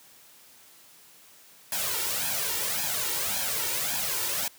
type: noise with flanger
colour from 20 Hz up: white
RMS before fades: -29 dBFS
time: 1.72-4.48 s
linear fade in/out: 2 ms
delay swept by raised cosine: 1.2 to 2.2 ms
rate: 1.8 Hz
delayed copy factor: +0.7
effects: white hiss -54 dBFS RMS until 4.58 s + high-pass 100 Hz 12 dB/octave